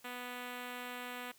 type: tone with notch filter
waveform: 5% pulse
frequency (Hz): 246.9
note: B3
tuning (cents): 0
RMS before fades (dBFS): -44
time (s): 0.04-1.32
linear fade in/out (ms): 10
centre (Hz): 6400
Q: 1.6
effects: white hiss -64 dBFS RMS until 1.38 s